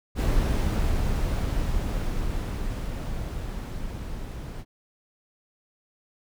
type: noise with level ramp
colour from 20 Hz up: brown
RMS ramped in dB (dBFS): -22 to -35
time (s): 0.15-4.65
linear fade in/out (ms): 50
effects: none